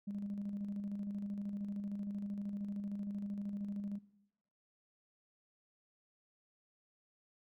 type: tone with tremolo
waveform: sine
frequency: 202.5 Hz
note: G#3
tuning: 43 cents flat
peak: -36 dBFS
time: 0.07-3.99 s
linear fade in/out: 10 ms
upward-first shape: square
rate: 13 Hz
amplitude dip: 45%
effects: noise-tail reverb RT60 0.9 s tail -19 dB re dry + tanh soft clip ceiling -34 dBFS